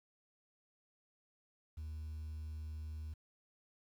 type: tone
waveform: sine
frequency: 77.78 Hz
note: D#2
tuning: in tune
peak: -39 dBFS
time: 1.77-3.14 s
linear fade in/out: 10 ms
effects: tanh soft clip ceiling -41 dBFS + 11-bit